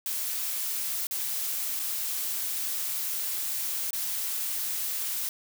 blue noise with dropouts, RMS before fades -31 dBFS, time 0.06-5.29 s, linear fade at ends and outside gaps 1 ms, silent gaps 1.069-1.11 / 1.793-1.797 / 3.907-3.931 s, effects none

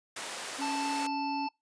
pink high-pass noise, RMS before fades -39 dBFS, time 0.16-1.07 s, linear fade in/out 5 ms, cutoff 570 Hz, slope 12 dB/octave
triangle tone with pitch glide, 277.2 to 279.6 Hz, C#4 to C#4, 0 to +15 cents, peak -33 dBFS, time 0.58-1.48 s, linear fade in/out 20 ms, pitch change +15 cents, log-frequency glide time 0.7-0.9 s
harmonic tone, 880 Hz, A5, in tune, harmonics 1 / 3 / 5 / 6, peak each -32 / -42 / -46 / -48 dBFS, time 0.61-1.49 s, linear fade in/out 10 ms
effects noise-tail reverb RT60 0.2 s tail -25 dB re dry + resampled to 22050 Hz

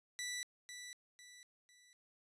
15% pulse tone with echo, 1970 Hz, B6, 5 cents flat, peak -34 dBFS, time 0.19-0.43 s, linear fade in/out 0 ms, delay 500 ms, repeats 3, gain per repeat -8 dB, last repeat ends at 1.93 s, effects resampled to 32000 Hz

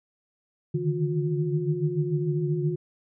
sine tone cluster, 144.7 / 151 / 158.2 / 358 Hz, D3 / D3 / D#3 / F4, -25 / +48 / +29 / +43 cents, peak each -29 dBFS, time 0.74-2.76 s, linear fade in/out 10 ms, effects none

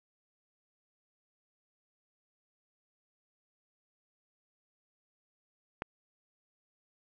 click, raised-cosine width 0.5 ms, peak -19 dBFS, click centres 5.821 s, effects none

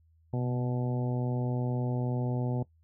harmonic tone with a mistuned harmonic, 123.47 Hz, B2, in tune, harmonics 1 / 2 / 3 / 4 / 5 / 6 / 7, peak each -29 / -35 / -39 / -41 / -43 / -45 / -46 dBFS, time 0.33-2.63 s, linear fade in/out 5 ms, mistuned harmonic 1, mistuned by +33 cents, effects noise-tail reverb RT60 0.1 s tail -19 dB re dry + added 81 Hz sine -61 dBFS peak until 2.83 s

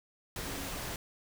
sine tone in noise, 274.3 Hz, C#4, 18 cents flat, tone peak -45 dBFS, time 0.47-0.68 s, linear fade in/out 2 ms, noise pink, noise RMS -39 dBFS, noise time 0.36-0.96 s, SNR -9 dB, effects none

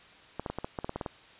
clicks, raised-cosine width 1 ms, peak -19 dBFS, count 11, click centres 0.396 / 0.462 / 0.5 / 0.586 / 0.645 / 0.788 / 0.845 / 0.894 / 0.96 / 1.012 / 1.062 s, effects white hiss -54 dBFS RMS until 1.39 s + resampled to 8000 Hz

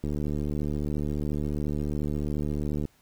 click train, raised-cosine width 3 ms, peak -18 dBFS, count 210, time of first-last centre 0.04-2.853 s, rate 74.3 Hz, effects pink hiss -63 dBFS RMS until 3.01 s

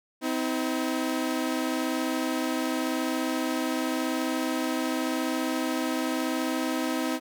sawtooth tone pair together, 257.7 / 318.6 Hz, C4 / D#4, -26 / +41 cents, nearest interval major third, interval 367 cents, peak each -25 dBFS, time 0.21-7.2 s, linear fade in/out 50 ms, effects none

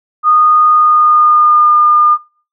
sine tone with pitch glide, 1231 to 1209.9 Hz, D#6 to D#6, -19 to -49 cents, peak -5 dBFS, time 0.23-2.18 s, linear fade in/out 50 ms, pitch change -30 cents, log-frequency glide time 0.71-1.72 s, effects noise-tail reverb RT60 0.4 s tail -21 dB re dry

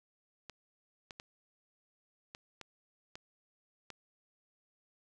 clicks, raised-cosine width 0.2 ms, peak -28 dBFS, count 7, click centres 0.497 / 1.108 / 1.199 / 2.349 / 2.613 / 3.155 / 3.903 s, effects none

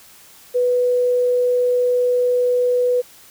sine tone, 493.9 Hz, B4, in tune, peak -14 dBFS, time 0.54-3.02 s, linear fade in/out 20 ms, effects white hiss -46 dBFS RMS until 3.3 s

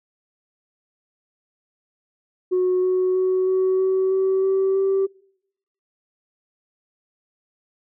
sine tone with pitch steps, 366.4 / 369.4 / 372.4 / 375.4 / 378.4 / 381.5 / 384.6 / 387.7 Hz, F#4 / F#4 / F#4 / F#4 / F#4 / G4 / G4 / G4, -17 / -3 / +11 / +25 / +39 / -47 / -33 / -19 cents, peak -15 dBFS, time 2.51-5.07 s, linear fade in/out 20 ms, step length 320 ms, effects noise-tail reverb RT60 0.8 s tail -25 dB re dry + tanh soft clip ceiling -14 dBFS

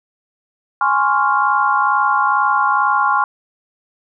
sine chord, Db major seventh, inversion second, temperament equal, 830.6 / 1046.5 / 1108.7 / 1396.9 Hz, Ab5 / C6 / Db6 / F6, 0 / 0 / 0 / 0 cents, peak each -18 dBFS, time 0.81-3.24 s, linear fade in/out 2 ms, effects none

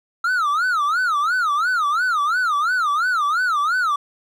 triangle tone with vibrato, 1318.5 Hz, E6, in tune, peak -15 dBFS, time 0.24-3.96 s, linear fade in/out 5 ms, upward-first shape sine, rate 2.9 Hz, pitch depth 240 cents each way, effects none

